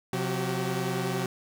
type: tone cluster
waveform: sawtooth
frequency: 130.9 / 180.5 / 382.1 Hz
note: C3 / F#3 / G4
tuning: +1 / -43 / -44 cents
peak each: -28 dBFS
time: 0.13-1.26 s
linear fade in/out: 2 ms
effects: none